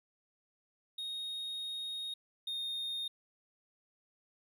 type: tone pair in turn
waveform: triangle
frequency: 3729 / 3686 Hz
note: A#7 / A#7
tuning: 0 / -20 cents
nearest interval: unison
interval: 20 cents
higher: first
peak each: -36 / -34 dBFS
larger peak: second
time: 0.98-2.14 / 2.47-3.08 s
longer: first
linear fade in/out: 5 ms
effects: none